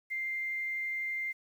sine tone, 2096 Hz, C7, 2 cents sharp, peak -32 dBFS, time 0.1-1.33 s, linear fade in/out 20 ms, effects 10-bit

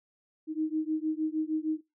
sine beating tone pair, 309.8 / 316.3 Hz, D#4 / D#4, -7 / +29 cents, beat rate 6.5 Hz, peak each -31 dBFS, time 0.47-1.81 s, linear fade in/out 50 ms, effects noise-tail reverb RT60 0.2 s tail -19 dB re dry

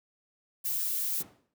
violet noise, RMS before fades -31 dBFS, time 0.64-1.23 s, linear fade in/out 20 ms
brown noise with exponential decay, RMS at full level -37 dBFS, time 1.2-1.54 s, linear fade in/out 5 ms, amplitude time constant 73 ms
effects high-pass 200 Hz 12 dB/octave

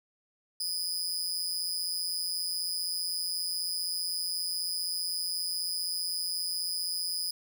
sawtooth tone with amplitude modulation, 4978 Hz, D#8, in tune, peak -24 dBFS, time 0.6-7.31 s, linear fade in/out 5 ms, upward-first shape sine, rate 175 Hz, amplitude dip 85%, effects none

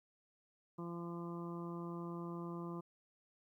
harmonic tone, 171.2 Hz, F3, 34 cents flat, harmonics 1 / 2 / 3 / 4 / 5 / 6 / 7, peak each -44 / -46 / -56 / -58 / -61 / -52 / -55 dBFS, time 0.78-2.81 s, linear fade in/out 10 ms, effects 13-bit

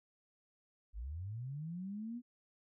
sine linear sweep, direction up, 46.18 to 247.5 Hz, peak -40 dBFS, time 0.93-2.22 s, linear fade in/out 50 ms, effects none

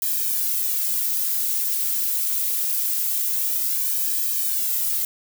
violet noise with flanger, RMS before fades -23 dBFS, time 0.02-5.05 s, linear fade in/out 2 ms, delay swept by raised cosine 1.4 to 3.4 ms, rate 0.24 Hz, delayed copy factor -0.85, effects none

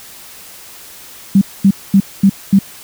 sine tone bursts, 196 Hz, G3, in tune, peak -4 dBFS, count 5, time 1.35-2.59 s, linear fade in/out 5 ms, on 64 ms, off 230 ms, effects white hiss -36 dBFS RMS until 2.83 s

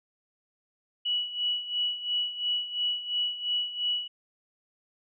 sine tone with tremolo, 2938 Hz, F#7, 13 cents flat, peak -24 dBFS, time 1.05-4.08 s, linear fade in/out 10 ms, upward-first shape sine, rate 2.9 Hz, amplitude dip 75%, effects none

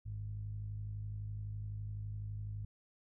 sawtooth tone with low-pass filter, 51.91 Hz, G#1, in tune, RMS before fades -42 dBFS, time 0.05-2.65 s, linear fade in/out 5 ms, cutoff 110 Hz, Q 6.8, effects none

